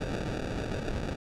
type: noise with sample-and-hold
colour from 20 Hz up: pink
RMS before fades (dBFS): -33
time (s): 0-1.16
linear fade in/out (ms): 20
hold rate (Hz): 1050
effects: low-pass 6000 Hz 12 dB/octave